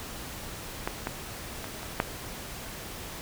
clicks, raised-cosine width 0.5 ms, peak -13 / -15 / -20 / -25 / -8 dBFS, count 5, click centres 0.875 / 1.071 / 1.643 / 1.831 / 2.001 s, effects pink hiss -40 dBFS RMS until 3.21 s

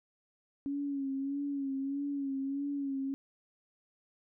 sine tone with vibrato, 277.2 Hz, C#4, in tune, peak -32 dBFS, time 0.66-3.14 s, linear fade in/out 0 ms, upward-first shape sine, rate 1.6 Hz, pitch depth 48 cents each way, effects none

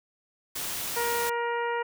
white noise, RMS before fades -33 dBFS, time 0.55-1.3 s, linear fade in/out 10 ms
harmonic tone, 472.1 Hz, A#4, 22 cents sharp, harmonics 1 / 2 / 3 / 4 / 5 / 6, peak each -30 / -30 / -36 / -36 / -43 / -46 dBFS, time 0.96-1.83 s, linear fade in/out 10 ms
effects none

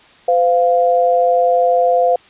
sine tone pair together, 510.7 / 698.5 Hz, C5 / F5, -42 / 0 cents, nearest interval perfect fourth, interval 542 cents, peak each -13 dBFS, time 0.28-2.16 s, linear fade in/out 5 ms, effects white hiss -46 dBFS RMS until 2.29 s + resampled to 8000 Hz

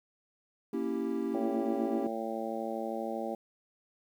triangle chord, A# diminished seventh, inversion none, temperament equal, 233.1 / 277.2 / 329.6 / 392 Hz, A#3 / C#4 / E4 / G4, 0 / 0 / 0 / 0 cents, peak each -34 dBFS, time 0.73-2.07 s, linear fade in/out 5 ms
harmonic tone, 112.6 Hz, A2, 40 cents sharp, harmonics 2 / 3 / 4 / 5 / 6 / 7, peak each -39 / -40 / -42 / -38 / -42 / -40 dBFS, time 1.34-3.35 s, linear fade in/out 5 ms
effects 10-bit

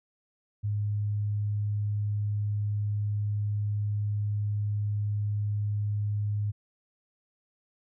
sine tone, 103.83 Hz, G#2, in tune, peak -26 dBFS, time 0.63-6.52 s, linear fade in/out 20 ms, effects none

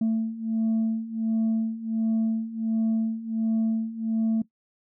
sine beating tone pair, 222.4 / 223.8 Hz, A3 / A3, +19 / +30 cents, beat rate 1.4 Hz, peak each -26 / -23 dBFS, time 0.01-4.42 s, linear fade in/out 5 ms, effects noise-tail reverb RT60 0.1 s tail -18 dB re dry + tanh soft clip ceiling -19 dBFS

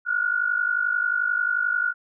sine tone pair together, 1416 / 1467.3 Hz, F6 / F#6, +23 / -15 cents, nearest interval minor second, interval 62 cents, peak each -24 / -23 dBFS, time 0.05-1.94 s, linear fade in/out 50 ms, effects none

